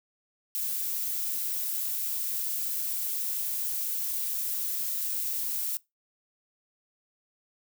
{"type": "noise", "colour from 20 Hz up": "violet", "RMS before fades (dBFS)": -31, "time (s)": [0.55, 5.77], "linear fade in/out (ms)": 0, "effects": ["noise-tail reverb RT60 0.2 s tail -22 dB re dry"]}